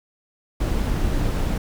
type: noise with amplitude modulation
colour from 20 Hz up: brown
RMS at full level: -20 dBFS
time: 0.6-1.58 s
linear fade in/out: 5 ms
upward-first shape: sine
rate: 258 Hz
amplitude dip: 40%
effects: none